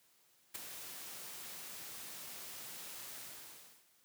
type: noise with ADSR envelope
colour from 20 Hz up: white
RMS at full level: -40 dBFS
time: 0.54-3.86 s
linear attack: 15 ms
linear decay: 10 ms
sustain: -8 dB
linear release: 680 ms
effects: white hiss -70 dBFS RMS until 4.04 s + high-pass 100 Hz 12 dB/octave